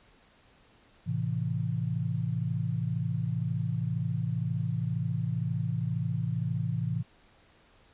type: chord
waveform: sine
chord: A minor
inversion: none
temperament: just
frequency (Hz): 110 / 132 / 165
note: A2 / C3 / E3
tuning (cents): 0 / +16 / +2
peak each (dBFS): -32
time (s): 1.06-7.03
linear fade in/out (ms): 20
effects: pink hiss -61 dBFS RMS until 7.93 s + resampled to 8000 Hz